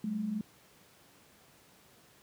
sine tone pair together, 190 / 214.4 Hz, F#3 / A3, +46 / -45 cents, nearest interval major second, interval 209 cents, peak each -39 / -32 dBFS, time 0.04-0.41 s, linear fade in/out 2 ms, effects pink hiss -61 dBFS RMS until 2.22 s + high-pass 100 Hz 12 dB/octave

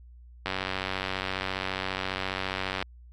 click train, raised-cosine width 0.3 ms, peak -13 dBFS, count 225, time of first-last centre 0.46-2.825 s, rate 94.7 Hz, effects added 60 Hz sine -47 dBFS peak until 3.12 s + AAC 64 kbps

